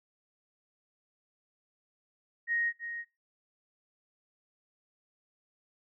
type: tone with echo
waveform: sine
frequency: 1871 Hz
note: A#6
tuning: 6 cents sharp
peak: -27 dBFS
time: 2.47-2.73 s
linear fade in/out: 50 ms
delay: 320 ms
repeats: 1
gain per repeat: -9 dB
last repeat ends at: 3.05 s
effects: noise-tail reverb RT60 0.3 s tail -25 dB re dry